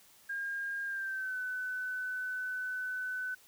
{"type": "tone with pitch glide", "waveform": "sine", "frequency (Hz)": [1614, 1505.9], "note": ["G#6", "F#6"], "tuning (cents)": [-50, 30], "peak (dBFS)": -34, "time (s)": [0.29, 3.35], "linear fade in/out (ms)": 10, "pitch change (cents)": -120, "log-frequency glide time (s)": [0.85, 1.38], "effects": ["white hiss -61 dBFS RMS until 3.47 s"]}